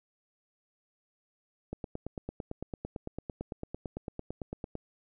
click train, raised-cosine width 2 ms, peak -23 dBFS, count 28, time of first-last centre 1.73-4.754 s, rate 8.93 Hz, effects none

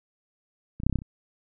clicks, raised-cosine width 5 ms, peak -24 / -19 / -8 / -12 / -15 / -10 / -22 / -29 dBFS, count 8, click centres 0.801 / 0.835 / 0.866 / 0.897 / 0.927 / 0.957 / 0.988 / 1.019 s, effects none

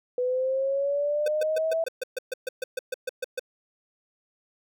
sine linear sweep, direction up, 493.9 to 659.3 Hz, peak -23 dBFS, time 0.18-1.84 s, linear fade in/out 2 ms
square tone bursts, 510 Hz, C5, 44 cents flat, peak -27 dBFS, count 15, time 1.26-3.395 s, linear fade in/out 5 ms, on 21 ms, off 130 ms
effects none

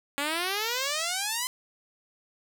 5% pulse exponential sweep, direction up, 277.2 to 1033 Hz, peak -16 dBFS, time 0.18-1.47 s, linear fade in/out 0 ms, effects none

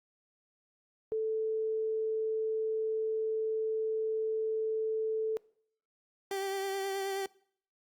sine tone, 439.6 Hz, A4, 2 cents flat, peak -29 dBFS, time 1.12-5.37 s, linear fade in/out 0 ms
30% pulse tone with vibrato, 390 Hz, G4, 9 cents flat, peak -30 dBFS, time 6.31-7.26 s, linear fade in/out 2 ms, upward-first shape triangle, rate 9.4 Hz, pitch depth 29 cents each way
effects noise-tail reverb RT60 0.6 s tail -23 dB re dry + Opus 48 kbps

